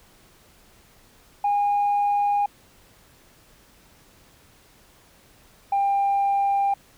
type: tone pair in turn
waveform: sine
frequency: 816 / 796.4 Hz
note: G#5 / G5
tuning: -31 / +27 cents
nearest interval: unison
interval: 42 cents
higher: first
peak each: -17 dBFS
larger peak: neither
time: 1.44-2.46 / 5.72-6.74 s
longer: neither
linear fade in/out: 5 ms
effects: tanh soft clip ceiling -16 dBFS + pink hiss -55 dBFS RMS until 6.97 s